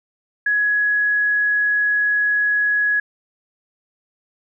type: tone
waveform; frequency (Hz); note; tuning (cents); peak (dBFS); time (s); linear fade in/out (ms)
sine; 1677; G#6; +16; -15; 0.46-3; 5
effects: none